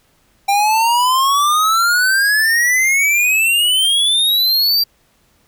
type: exponential sweep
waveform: square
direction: up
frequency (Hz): 789 to 4746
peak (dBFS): -12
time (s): 0.48-4.84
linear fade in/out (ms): 10
effects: pink hiss -57 dBFS RMS until 5.47 s